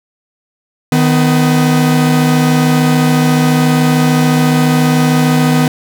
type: tone pair together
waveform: 45% pulse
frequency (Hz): 155.56 / 250.3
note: D#3 / B3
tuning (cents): 0 / +23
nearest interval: minor sixth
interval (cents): 823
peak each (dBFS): -11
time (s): 0.92-5.68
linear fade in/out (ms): 2
effects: none